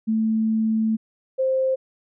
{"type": "tone pair in turn", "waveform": "sine", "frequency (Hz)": [220.7, 524.9], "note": ["A3", "C5"], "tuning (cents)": [5, 5], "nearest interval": "octave + minor third", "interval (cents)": 1500, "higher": "second", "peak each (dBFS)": -18, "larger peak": "neither", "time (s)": [[0.07, 0.97], [1.38, 1.76]], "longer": "first", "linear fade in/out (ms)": 20, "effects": []}